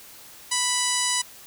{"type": "harmonic tone with a mistuned harmonic", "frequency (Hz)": 987.8, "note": "B5", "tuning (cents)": 0, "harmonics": [1, 2, 3, 4, 5, 6, 7, 8, 9, 10], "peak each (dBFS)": [-31, -31, -31, -31, -31, -31, -31, -31, -31, -31], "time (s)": [0.51, 1.22], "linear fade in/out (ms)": 10, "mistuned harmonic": 8, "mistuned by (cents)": -16, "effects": ["white hiss -46 dBFS RMS until 1.46 s"]}